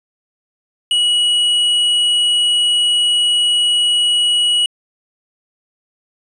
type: tone with tanh clipping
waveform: sine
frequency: 2920 Hz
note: F#7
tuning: 24 cents flat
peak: -13 dBFS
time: 0.91-4.66 s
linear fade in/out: 2 ms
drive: 9 dB
effects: resampled to 22050 Hz